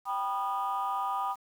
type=chord; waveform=sine; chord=G augmented; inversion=none; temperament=just; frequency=784 / 980 / 1225 Hz; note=G5 / B5 / D#6; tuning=0 / -14 / -27 cents; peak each=-32 dBFS; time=0.05-1.36 s; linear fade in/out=50 ms; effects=tanh soft clip ceiling -23 dBFS + 9-bit